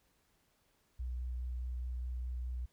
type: tone with vibrato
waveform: sine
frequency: 61.74 Hz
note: B1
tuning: in tune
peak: -36 dBFS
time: 0.99-2.66 s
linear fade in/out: 10 ms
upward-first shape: sine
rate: 4.8 Hz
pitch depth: 12 cents each way
effects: pink hiss -74 dBFS RMS until 2.72 s